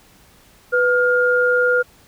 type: tone pair together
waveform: sine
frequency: 495 / 1414.3 Hz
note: B4 / F6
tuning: +4 / +21 cents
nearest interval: octave + tritone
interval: 1817 cents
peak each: -16 dBFS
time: 0.72-1.83 s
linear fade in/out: 20 ms
effects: pink hiss -51 dBFS RMS until 2.07 s